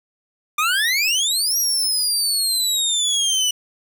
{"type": "exponential two-way sweep", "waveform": "25% pulse", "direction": "up then down", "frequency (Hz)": [1184, 5760, 2944], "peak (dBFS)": -13, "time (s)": [0.58, 3.51], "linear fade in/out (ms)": 5, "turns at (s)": 1.57, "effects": []}